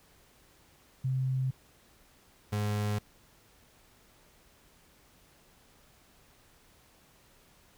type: tone pair in turn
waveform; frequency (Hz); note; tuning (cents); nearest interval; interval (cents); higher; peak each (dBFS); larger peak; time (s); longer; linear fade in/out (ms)
sine / 35% pulse; 130.81 / 104.36; C3 / G#2; 0 / +9; major third; 391; first; -27; neither; 1.04-1.51 / 2.52-2.99; neither; 10
effects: pink hiss -62 dBFS RMS until 7.77 s